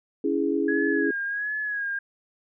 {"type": "chord", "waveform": "sine", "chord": "C# minor", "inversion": "none", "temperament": "equal with one note detuned", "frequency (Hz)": [280.2, 329.6, 415.3], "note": ["C#4", "E4", "G#4"], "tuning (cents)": [19, 0, 0], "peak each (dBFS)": -26, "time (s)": [0.24, 1.11], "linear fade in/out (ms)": 5}
{"type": "tone with vibrato", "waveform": "sine", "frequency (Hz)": 1661.2, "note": "G#6", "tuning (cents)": 0, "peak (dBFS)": -26, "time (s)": [0.68, 1.99], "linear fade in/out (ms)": 5, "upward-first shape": "sine", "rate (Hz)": 1.4, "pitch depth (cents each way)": 54}
{"effects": []}